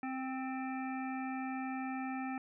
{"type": "harmonic tone with a mistuned harmonic", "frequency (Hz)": 262.1, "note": "C4", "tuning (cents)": 3, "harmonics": [1, 3, 5, 7, 9, 10], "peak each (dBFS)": [-38, -42, -48, -49, -49, -59], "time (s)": [0.03, 2.38], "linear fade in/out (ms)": 2, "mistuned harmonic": 7, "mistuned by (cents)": -30, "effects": []}